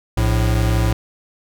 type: tone pair together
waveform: square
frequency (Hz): 58.31 / 110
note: A#1 / A2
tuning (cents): +1 / 0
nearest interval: major seventh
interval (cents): 1099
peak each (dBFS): -18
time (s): 0.17-0.93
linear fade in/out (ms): 5
effects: none